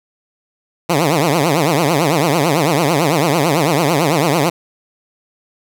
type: tone with vibrato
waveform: 10% pulse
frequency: 155.56 Hz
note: D#3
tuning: in tune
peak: -4 dBFS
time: 0.89-4.5 s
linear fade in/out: 10 ms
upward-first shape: triangle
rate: 9 Hz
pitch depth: 270 cents each way
effects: none